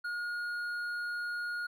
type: tone with hard clipping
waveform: triangle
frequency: 1434 Hz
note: F6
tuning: 45 cents sharp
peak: -35 dBFS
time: 0.04-1.67 s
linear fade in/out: 10 ms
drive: 8 dB
effects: none